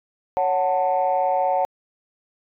sine chord, F# minor, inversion second, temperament just, 555 / 740 / 888 Hz, C#5 / F#5 / A5, +2 / 0 / +16 cents, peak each -22 / -20 / -23 dBFS, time 0.37-1.65 s, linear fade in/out 0 ms, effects tanh soft clip ceiling -11 dBFS

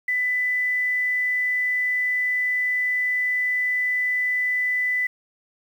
sine tone with quantisation, 1995 Hz, B6, 17 cents sharp, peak -20 dBFS, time 0.08-5.07 s, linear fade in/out 5 ms, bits 8, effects none

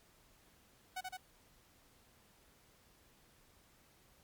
sawtooth tone with echo, 745 Hz, F#5, 12 cents sharp, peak -35 dBFS, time 0.96-1.01 s, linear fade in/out 10 ms, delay 81 ms, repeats 2, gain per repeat -2 dB, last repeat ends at 1.172 s, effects pink hiss -67 dBFS RMS until 4.23 s + MP3 96 kbps

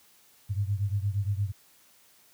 sine beating tone pair, 98 / 106.6 Hz, G2 / G#2, 0 / +46 cents, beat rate 8.6 Hz, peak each -27 / -30 dBFS, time 0.49-1.52 s, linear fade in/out 20 ms, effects white hiss -60 dBFS RMS until 2.33 s + high-pass 60 Hz 12 dB/octave

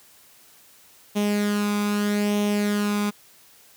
sawtooth tone with flanger, 206.5 Hz, G#3, 10 cents flat, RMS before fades -23 dBFS, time 1.15-3.11 s, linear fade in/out 20 ms, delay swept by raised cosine 0.32 to 0.84 ms, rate 0.8 Hz, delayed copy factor +0.55, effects white hiss -53 dBFS RMS until 3.76 s + high-pass 60 Hz 12 dB/octave

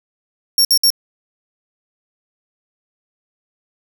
sawtooth tone bursts, 5520 Hz, F8, 21 cents flat, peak -7 dBFS, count 3, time 0.58-0.903 s, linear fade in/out 2 ms, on 69 ms, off 58 ms, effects none

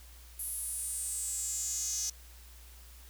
sawtooth tone with high-pass filter sweep, 418.5 Hz, G#4, 13 cents sharp, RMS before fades -36 dBFS, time 0.39-2.1 s, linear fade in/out 5 ms, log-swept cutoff 11000 to 6000 Hz, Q 6.3, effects added 60 Hz sine -51 dBFS peak until 3.09 s + white hiss -57 dBFS RMS until 3.09 s

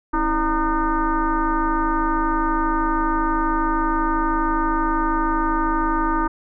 sine tone with frequency modulation, 622.3 Hz, D#5, in tune, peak -17 dBFS, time 0.13-6.28 s, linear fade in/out 10 ms, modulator 298 Hz, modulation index 2.5, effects none

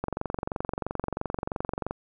click train, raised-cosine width 1 ms, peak -15 dBFS, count 44, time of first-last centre 0.04-1.91 s, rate 23 Hz, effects none

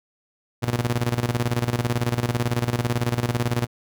sawtooth tone with tremolo, 120 Hz, B2, 49 cents flat, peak -15 dBFS, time 0.62-3.67 s, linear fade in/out 20 ms, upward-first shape square, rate 18 Hz, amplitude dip 75%, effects none

